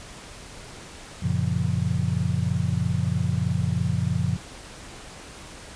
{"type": "chord", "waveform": "sine", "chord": "Gb major seventh", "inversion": "none", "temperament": "just", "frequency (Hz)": [92.5, 115.62, 138.75, 173.43], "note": ["Gb2", "Bb2", "Db3", "F3"], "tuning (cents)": [0, -14, 2, -12], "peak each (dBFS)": -27, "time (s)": [1.22, 4.37], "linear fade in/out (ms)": 10, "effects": ["pink hiss -42 dBFS RMS until 5.75 s", "resampled to 22050 Hz"]}